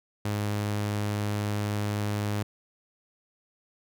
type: tone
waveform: sawtooth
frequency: 103.83 Hz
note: G#2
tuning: in tune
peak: -23 dBFS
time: 0.25-2.43 s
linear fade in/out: 5 ms
effects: none